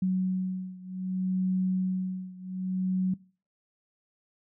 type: beating tone pair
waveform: sine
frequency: 185.7 / 186.34 Hz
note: F#3 / F#3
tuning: +7 / +13 cents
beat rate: 0.64 Hz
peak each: -28 / -30 dBFS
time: 0.02-3.14 s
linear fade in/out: 5 ms
effects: noise-tail reverb RT60 0.4 s tail -22 dB re dry